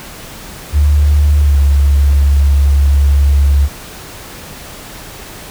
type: tone with pitch glide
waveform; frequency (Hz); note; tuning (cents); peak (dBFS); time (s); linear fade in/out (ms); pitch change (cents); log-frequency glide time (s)
sine; 73.42 to 70.47; D2 to C#2; 0 to +29; -6; 0.72-3.69; 50; -71; 1.39-1.57
effects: pink hiss -31 dBFS RMS until 5.5 s